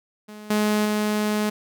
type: tone with level steps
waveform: sawtooth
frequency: 211.2 Hz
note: G#3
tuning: 29 cents sharp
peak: -34 / -15 / -17 dBFS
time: 0.28-1.5 s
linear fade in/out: 10 ms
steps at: 0.5 / 0.85 s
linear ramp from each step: 5 ms
effects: none